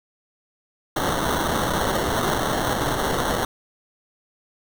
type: noise with sample-and-hold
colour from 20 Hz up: blue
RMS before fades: -23 dBFS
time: 0.96-3.45 s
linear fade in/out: 2 ms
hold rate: 2450 Hz
effects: none